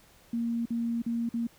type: tone with dropouts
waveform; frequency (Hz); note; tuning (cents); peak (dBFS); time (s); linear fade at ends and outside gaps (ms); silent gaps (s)
sine; 233.1; A#3; 0; -27; 0.33-1.47; 5; 0.656-0.704 / 1.02-1.062 / 1.291-1.339
effects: pink hiss -59 dBFS RMS until 1.58 s